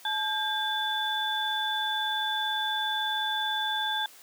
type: tone cluster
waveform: sine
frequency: 861 / 1602 / 3483 Hz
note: A5 / G6 / A7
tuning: -38 / +37 / -18 cents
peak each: -31 / -32 / -30 dBFS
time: 0.05-4.06 s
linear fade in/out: 2 ms
effects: white hiss -52 dBFS RMS until 4.22 s + high-pass 300 Hz 12 dB/octave